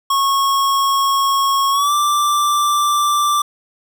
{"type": "tone with pitch glide", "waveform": "square", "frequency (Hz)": [1097, 1175.7], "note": ["C#6", "D6"], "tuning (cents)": [-18, 2], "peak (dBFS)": -14, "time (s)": [0.1, 3.42], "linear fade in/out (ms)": 5, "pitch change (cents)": 120, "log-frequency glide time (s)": [1.71, 1.93], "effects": []}